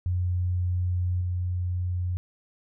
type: tone with level steps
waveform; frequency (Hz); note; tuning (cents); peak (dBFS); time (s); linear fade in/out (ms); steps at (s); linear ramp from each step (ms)
sine; 89.7; F2; +47; -23 / -25; 0.06-2.17; 0; 1.21; 2
effects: none